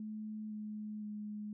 sine tone with pitch steps, 214.9 / 212.4 / 210 Hz, A3 / G#3 / G#3, -41 / +39 / +19 cents, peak -40 dBFS, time 0-1.53 s, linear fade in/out 2 ms, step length 510 ms, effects none

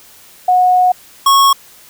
sine / square tone pair in turn, 730 / 1100.2 Hz, F#5 / C#6, -24 / -13 cents, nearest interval perfect fifth, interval 711 cents, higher second, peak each -7 dBFS, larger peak neither, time 0.48-0.92 / 1.26-1.53 s, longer first, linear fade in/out 5 ms, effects white hiss -42 dBFS RMS until 1.89 s

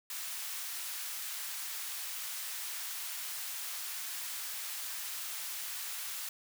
white high-pass noise, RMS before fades -40 dBFS, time 0.1-6.29 s, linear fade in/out 2 ms, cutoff 1100 Hz, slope 12 dB/octave, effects none

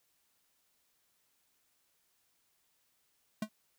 square tone with exponential decay, 215.5 Hz, A3, 36 cents flat, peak -30 dBFS, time 3.42-3.49 s, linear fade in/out 5 ms, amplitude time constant 15 ms, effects white hiss -75 dBFS RMS until 3.78 s

